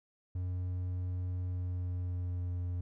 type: tone with pitch glide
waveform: triangle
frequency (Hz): 90.5 to 88.79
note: F#2 to F2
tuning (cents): -38 to +29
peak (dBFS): -31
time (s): 0.35-2.81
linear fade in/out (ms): 5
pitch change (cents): -33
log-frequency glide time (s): 1.4-2.61
effects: none